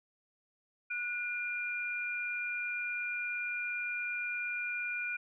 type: tone pair together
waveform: sine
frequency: 1465.7 / 2403 Hz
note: F#6 / D7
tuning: -17 / +39 cents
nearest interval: major sixth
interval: 856 cents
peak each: -38 / -35 dBFS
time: 0.9-5.17 s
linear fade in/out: 10 ms
effects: none